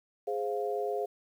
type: chord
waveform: sine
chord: F minor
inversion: first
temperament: equal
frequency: 415.3 / 523.3 / 698.5 Hz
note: Ab4 / C5 / F5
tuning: 0 / 0 / 0 cents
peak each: -32 / -36 / -35 dBFS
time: 0.27-1.06 s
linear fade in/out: 10 ms
effects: 10-bit

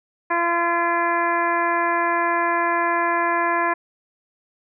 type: harmonic tone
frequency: 341.7 Hz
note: F4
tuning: 38 cents flat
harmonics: 1 / 2 / 3 / 4 / 5 / 6 / 7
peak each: -27 / -25 / -21 / -31 / -25 / -31 / -34 dBFS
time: 0.3-3.74 s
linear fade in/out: 10 ms
effects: none

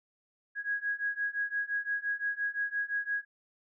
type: beating tone pair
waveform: sine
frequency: 1650 / 1655.8 Hz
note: G#6 / G#6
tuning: -12 / -6 cents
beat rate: 5.8 Hz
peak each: -34 / -33 dBFS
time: 0.55-3.25 s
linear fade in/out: 50 ms
effects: none

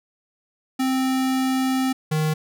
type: tone pair in turn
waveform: square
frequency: 261.6 / 155.19 Hz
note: C4 / D#3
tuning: 0 / -4 cents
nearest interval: major sixth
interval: 904 cents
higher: first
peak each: -20 / -20 dBFS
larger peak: neither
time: 0.79-1.93 / 2.11-2.34 s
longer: first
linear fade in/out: 10 ms
effects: none

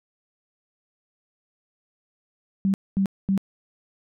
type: tone bursts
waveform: sine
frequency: 194.1 Hz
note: G3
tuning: 17 cents flat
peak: -18 dBFS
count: 3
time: 2.65-3.377 s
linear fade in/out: 0 ms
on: 89 ms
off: 230 ms
effects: none

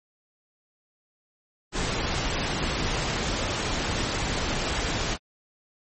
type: noise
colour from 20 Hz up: pink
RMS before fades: -27 dBFS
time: 1.72-5.18 s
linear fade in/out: 50 ms
effects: low-pass 9000 Hz 12 dB/octave + MP3 32 kbps

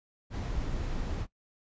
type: noise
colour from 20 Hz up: brown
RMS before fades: -33 dBFS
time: 0.3-1.27 s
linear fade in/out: 50 ms
effects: noise-tail reverb RT60 0.1 s tail -19 dB re dry + resampled to 16000 Hz

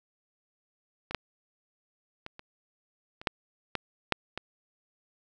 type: clicks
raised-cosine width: 0.3 ms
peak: -21 / -11 / -23 / -28 / -27 / -9 / -13 / -7 / -18 dBFS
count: 9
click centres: 1.11 / 1.147 / 2.264 / 2.394 / 3.215 / 3.272 / 3.753 / 4.123 / 4.376 s
effects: none

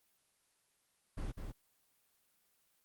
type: noise with echo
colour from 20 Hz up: brown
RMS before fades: -39 dBFS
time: 1.17-1.32 s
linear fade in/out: 10 ms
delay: 200 ms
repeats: 1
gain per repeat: -4 dB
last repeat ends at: 1.52 s
effects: white hiss -75 dBFS RMS until 2.84 s + Opus 24 kbps

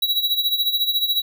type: tone with tremolo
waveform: square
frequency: 3893 Hz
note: B7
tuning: 26 cents flat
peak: -16 dBFS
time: 0.02-1.22 s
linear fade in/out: 5 ms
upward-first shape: sine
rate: 14 Hz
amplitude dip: 70%
effects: none

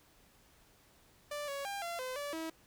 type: tone with pitch steps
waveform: sawtooth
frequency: 587 / 559 / 800 / 685 / 512 / 577 / 323.1 Hz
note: D5 / C#5 / G5 / F5 / C5 / D5 / E4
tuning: -1 / +14 / +35 / -34 / -38 / -31 / -35 cents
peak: -34 dBFS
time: 1.31-2.5 s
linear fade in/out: 5 ms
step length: 170 ms
effects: pink hiss -65 dBFS RMS until 2.66 s

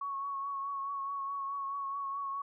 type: tone with vibrato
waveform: sine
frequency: 1108.7 Hz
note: C#6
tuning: in tune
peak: -34 dBFS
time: 0.01-2.42 s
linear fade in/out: 5 ms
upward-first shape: triangle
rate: 4.7 Hz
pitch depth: 31 cents each way
effects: none

